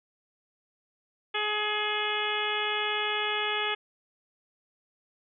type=harmonic tone with a mistuned harmonic; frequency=421 Hz; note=G#4; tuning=24 cents sharp; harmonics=1 / 2 / 3 / 4 / 5 / 6 / 7 / 8; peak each=-35 / -35 / -35 / -35 / -35 / -35 / -35 / -35 dBFS; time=1.34-3.75 s; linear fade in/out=10 ms; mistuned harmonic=5; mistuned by=+15 cents; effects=none